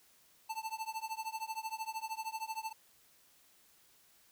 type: tone with tremolo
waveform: square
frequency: 885 Hz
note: A5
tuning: 10 cents sharp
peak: -35 dBFS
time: 0.49-2.73 s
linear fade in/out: 10 ms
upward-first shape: triangle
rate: 13 Hz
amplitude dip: 100%
effects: white hiss -66 dBFS RMS until 4.31 s